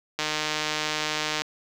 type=click train; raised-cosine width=0.2 ms; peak=-9 dBFS; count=189; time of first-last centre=0.19-1.419 s; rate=153 Hz; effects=high-pass 150 Hz 12 dB/octave + 7-bit